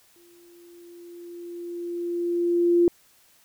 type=tone with exponential growth; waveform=sine; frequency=346.2 Hz; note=F4; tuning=15 cents flat; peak=-14 dBFS; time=0.16-2.88 s; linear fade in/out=1 ms; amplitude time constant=590 ms; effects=white hiss -59 dBFS RMS until 3.44 s